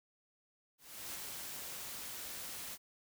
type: noise with ADSR envelope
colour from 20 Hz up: white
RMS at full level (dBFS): -43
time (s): 0.78-2.78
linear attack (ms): 360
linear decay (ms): 20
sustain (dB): -2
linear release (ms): 45
effects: none

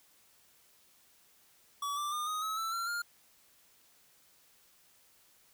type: tone with pitch steps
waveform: square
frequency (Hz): 1141 / 1175.8 / 1211.6 / 1248.6 / 1286.7 / 1325.9 / 1366.3 / 1408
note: C#6 / D6 / D#6 / D#6 / E6 / E6 / F6 / F6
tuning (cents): +50 / +2 / -46 / +6 / -42 / +10 / -38 / +14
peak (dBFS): -34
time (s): 1.82-3.02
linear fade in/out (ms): 5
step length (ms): 150
effects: white hiss -65 dBFS RMS until 5.53 s

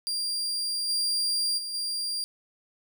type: tone with level steps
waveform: 35% pulse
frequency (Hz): 4769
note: D8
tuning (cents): +26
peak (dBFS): -26 / -23 / -31 / -27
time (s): 0.07-2.24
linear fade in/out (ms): 0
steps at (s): 0.88 / 1.57 / 1.73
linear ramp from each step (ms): 20
effects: none

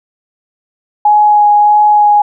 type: tone with vibrato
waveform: sine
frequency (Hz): 835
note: G#5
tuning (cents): +9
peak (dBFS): -4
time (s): 1.05-2.22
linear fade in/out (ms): 5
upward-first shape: sine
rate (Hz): 1.6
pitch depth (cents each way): 11
effects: none

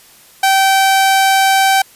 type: tone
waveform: sawtooth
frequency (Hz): 774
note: G5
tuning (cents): -22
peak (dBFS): -5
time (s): 0.43-1.82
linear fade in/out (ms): 5
effects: white hiss -44 dBFS RMS until 1.95 s + resampled to 32000 Hz

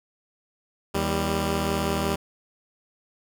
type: tone pair together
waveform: 10% pulse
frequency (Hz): 79.91 / 197.1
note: D#2 / G3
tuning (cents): +47 / +10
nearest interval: octave + major third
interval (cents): 1563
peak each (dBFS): -18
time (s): 0.94-2.16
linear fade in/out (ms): 10
effects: none

